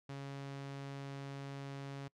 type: tone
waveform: sawtooth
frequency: 138.59 Hz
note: C#3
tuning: in tune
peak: -39 dBFS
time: 0.09-2.08 s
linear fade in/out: 5 ms
effects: noise-tail reverb RT60 0.1 s tail -25 dB re dry + low-pass 6000 Hz 12 dB/octave